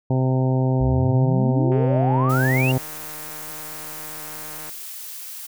harmonic tone, 130 Hz, C3, 11 cents flat, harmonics 1 / 2 / 3 / 4 / 5 / 6 / 7, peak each -18 / -24 / -28 / -30 / -32 / -34 / -35 dBFS, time 0.1-2.78 s, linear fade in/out 5 ms
sine exponential sweep, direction up, 58 to 2878 Hz, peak -22 dBFS, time 0.8-2.72 s, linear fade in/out 10 ms
click train, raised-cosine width 0.5 ms, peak -25 dBFS, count 456, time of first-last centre 1.72-4.694 s, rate 153 Hz
blue noise, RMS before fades -35 dBFS, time 2.29-5.47 s, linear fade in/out 10 ms
effects none

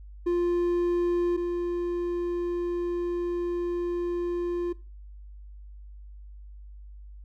triangle tone pair in turn, 349.2 / 349.2 Hz, F4 / F4, 0 / 0 cents, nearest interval unison, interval 0 cents, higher neither, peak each -20 / -24 dBFS, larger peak first, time 0.26-1.37 / 1.37-4.73 s, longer second, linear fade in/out 10 ms, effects noise-tail reverb RT60 0.3 s tail -19 dB re dry + added 50 Hz sine -42 dBFS peak until 7.24 s

